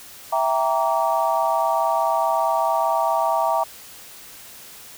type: chord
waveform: sine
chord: E half-diminished seventh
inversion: none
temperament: equal with one note detuned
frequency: 659.3 / 784 / 932.3 / 1152.5 Hz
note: E5 / G5 / Bb5 / D6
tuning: 0 / 0 / 0 / -33 cents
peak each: -22 / -24 / -22 / -26 dBFS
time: 0.32-3.64 s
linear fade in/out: 10 ms
effects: white hiss -42 dBFS RMS until 4.97 s